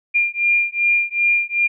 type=beating tone pair; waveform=sine; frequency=2400 / 2402.6 Hz; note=D7 / D7; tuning=+37 / +39 cents; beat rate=2.6 Hz; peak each=-18 dBFS; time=0.14-1.68 s; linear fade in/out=20 ms; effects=none